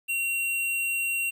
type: tone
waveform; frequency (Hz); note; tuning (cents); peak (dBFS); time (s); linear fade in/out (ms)
square; 2745; F7; -31; -26; 0.08-1.31; 20
effects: 10-bit